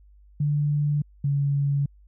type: tone pair in turn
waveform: sine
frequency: 146.83 / 141.25 Hz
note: D3 / C#3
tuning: 0 / +33 cents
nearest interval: minor second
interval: 67 cents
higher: first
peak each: -20 / -20 dBFS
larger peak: neither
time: 0.4-1.02 / 1.24-1.86 s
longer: neither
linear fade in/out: 5 ms
effects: added 50 Hz sine -50 dBFS peak until 2.07 s